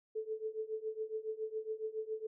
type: tone with tremolo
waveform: sine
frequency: 437.3 Hz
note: A4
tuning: 11 cents flat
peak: -33 dBFS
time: 0.15-2.27 s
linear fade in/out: 10 ms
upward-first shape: triangle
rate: 7.2 Hz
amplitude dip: 95%
effects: none